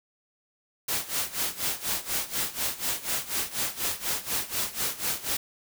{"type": "noise with tremolo", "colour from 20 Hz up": "white", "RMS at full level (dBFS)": -27, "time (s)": [0.88, 5.37], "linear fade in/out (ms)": 5, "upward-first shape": "sine", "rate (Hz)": 4.1, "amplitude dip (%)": 85, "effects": []}